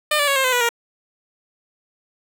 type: tone with pitch steps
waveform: 10% pulse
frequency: 603 / 578.4 / 554.9 / 532.3 / 510.6 / 489.8 / 469.8 Hz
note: D5 / D5 / C#5 / C5 / C5 / B4 / A#4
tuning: +46 / -27 / +2 / +30 / -42 / -14 / +13 cents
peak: -8 dBFS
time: 0.11-0.691 s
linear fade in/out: 5 ms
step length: 83 ms
effects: none